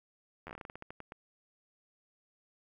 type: slowing click train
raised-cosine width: 0.5 ms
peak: -29 dBFS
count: 15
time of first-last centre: 0.47-1.121 s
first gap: 11 ms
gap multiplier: 1.2
effects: 11-bit